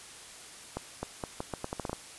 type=accelerating click train; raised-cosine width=1 ms; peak=-19 dBFS; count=11; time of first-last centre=0.77-1.93 s; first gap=260 ms; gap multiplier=0.8; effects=white hiss -48 dBFS RMS until 2.18 s + resampled to 24000 Hz